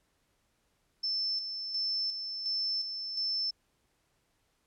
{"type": "tone with tremolo", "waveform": "sine", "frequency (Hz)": 5300, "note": "E8", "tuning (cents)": 9, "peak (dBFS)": -29, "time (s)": [1.03, 3.51], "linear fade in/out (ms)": 10, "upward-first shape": "square", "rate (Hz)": 1.4, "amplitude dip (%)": 50, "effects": ["pink hiss -74 dBFS RMS until 4.66 s", "low-pass 12000 Hz 12 dB/octave"]}